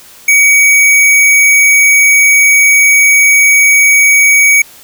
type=tone with sample-and-hold; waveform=sine; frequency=2265 Hz; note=C#7; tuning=37 cents sharp; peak=-3 dBFS; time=0.28-4.62 s; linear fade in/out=5 ms; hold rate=8820 Hz; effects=white hiss -37 dBFS RMS until 4.83 s